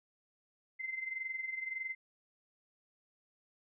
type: tone with amplitude modulation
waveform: sine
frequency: 2072 Hz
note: C7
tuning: 17 cents flat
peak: -34 dBFS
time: 0.79-1.95 s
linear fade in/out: 20 ms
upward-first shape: sine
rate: 21.7 Hz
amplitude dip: 70%
effects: none